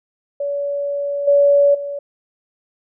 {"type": "tone with level steps", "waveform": "sine", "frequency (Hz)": 569, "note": "C#5", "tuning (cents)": 45, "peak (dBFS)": [-19, -9, -23], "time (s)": [0.4, 1.99], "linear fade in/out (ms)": 5, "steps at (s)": [1.27, 1.74], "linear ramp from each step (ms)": 10, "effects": []}